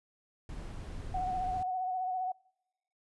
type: noise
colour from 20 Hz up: brown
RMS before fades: -41 dBFS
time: 0.49-1.63 s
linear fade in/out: 2 ms
type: tone with vibrato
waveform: sine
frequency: 740 Hz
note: F#5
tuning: in tune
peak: -31 dBFS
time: 1.14-2.32 s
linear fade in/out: 5 ms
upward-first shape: sine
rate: 15 Hz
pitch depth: 33 cents each way
effects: noise-tail reverb RT60 0.9 s tail -26 dB re dry + resampled to 24000 Hz